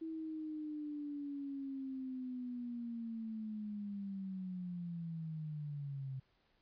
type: linear sweep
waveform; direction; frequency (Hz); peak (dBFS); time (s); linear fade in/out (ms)
sine; down; 324.5 to 130.81; -40; 0.01-6.2; 10
effects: pink hiss -75 dBFS RMS until 6.61 s + resampled to 11025 Hz